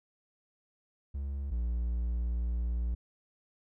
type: tone pair in turn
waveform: triangle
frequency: 69.3 / 58.93 Hz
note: C#2 / A#1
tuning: 0 / +19 cents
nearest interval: minor third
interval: 281 cents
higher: first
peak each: -31 / -27 dBFS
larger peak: second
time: 1.14-1.51 / 1.51-2.95 s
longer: second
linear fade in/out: 10 ms
effects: none